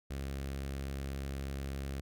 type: tone with notch filter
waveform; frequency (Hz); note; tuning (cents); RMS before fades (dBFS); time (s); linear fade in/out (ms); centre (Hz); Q
sawtooth; 68.3; C#2; -25; -39; 0.1-2.01; 10; 930; 2
effects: none